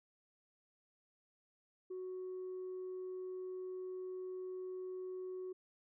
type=tone; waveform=sine; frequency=370 Hz; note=F#4; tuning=in tune; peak=-40 dBFS; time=1.9-5.53 s; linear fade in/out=10 ms; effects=tanh soft clip ceiling -39 dBFS